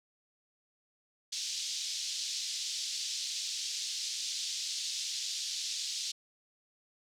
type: band-pass noise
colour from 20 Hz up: pink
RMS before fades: -37 dBFS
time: 1.32-6.12 s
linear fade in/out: 10 ms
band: 3700 to 6600 Hz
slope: 24 dB/octave
effects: none